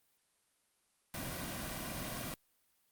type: noise with comb filter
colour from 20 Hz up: pink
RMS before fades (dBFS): -41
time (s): 1.14-2.34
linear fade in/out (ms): 0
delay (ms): 2.3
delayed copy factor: -0.6
effects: white hiss -75 dBFS RMS until 2.91 s + Opus 32 kbps